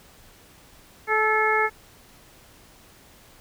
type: harmonic tone with a mistuned harmonic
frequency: 432.7 Hz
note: A4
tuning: 29 cents flat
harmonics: 1 / 2 / 3 / 4 / 5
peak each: -25 / -25 / -25 / -25 / -25 dBFS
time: 1.07-1.7 s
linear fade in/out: 50 ms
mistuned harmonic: 3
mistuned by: +23 cents
effects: pink hiss -52 dBFS RMS until 3.4 s